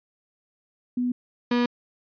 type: tone pair in turn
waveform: sine / 35% pulse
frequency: 246.9 / 242 Hz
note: B3 / B3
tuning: 0 / -35 cents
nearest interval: unison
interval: 35 cents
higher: first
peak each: -22 / -18 dBFS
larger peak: second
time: 0.97-1.12 / 1.51-1.66 s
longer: neither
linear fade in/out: 5 ms
effects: resampled to 11025 Hz